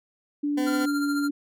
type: tone with pitch glide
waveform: sine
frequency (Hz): 291.1 to 287.9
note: D4 to D4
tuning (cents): -15 to -34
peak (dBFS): -23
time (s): 0.43-1.31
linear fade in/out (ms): 10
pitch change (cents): -19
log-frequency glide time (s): 0.81-1
type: tone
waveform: 20% pulse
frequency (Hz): 253.4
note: B3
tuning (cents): +45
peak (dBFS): -23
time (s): 0.57-0.86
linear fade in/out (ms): 10
type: tone with tremolo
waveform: square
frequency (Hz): 1391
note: F6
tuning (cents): -7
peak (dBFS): -29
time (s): 0.66-1.29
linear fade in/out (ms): 20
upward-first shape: sine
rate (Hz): 14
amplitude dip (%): 55
effects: none